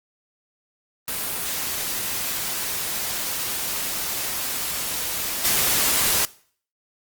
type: noise with level steps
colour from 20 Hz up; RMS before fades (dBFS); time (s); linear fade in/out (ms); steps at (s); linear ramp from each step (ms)
white; -27 / -20; 1.08-6.25; 0; 5.44; 10
effects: noise-tail reverb RT60 0.5 s tail -21 dB re dry + Opus 32 kbps